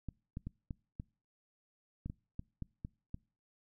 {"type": "clicks", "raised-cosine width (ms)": 5, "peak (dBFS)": -28, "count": 11, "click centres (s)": [0.087, 0.371, 0.47, 0.708, 0.999, 2.06, 2.099, 2.394, 2.623, 2.849, 3.144], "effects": ["noise-tail reverb RT60 0.4 s tail -26 dB re dry"]}